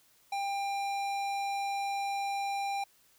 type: tone with tanh clipping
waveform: sine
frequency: 796 Hz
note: G5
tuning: 26 cents sharp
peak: -33 dBFS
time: 0.32-2.84 s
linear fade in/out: 5 ms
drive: 18 dB
effects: white hiss -65 dBFS RMS until 3.18 s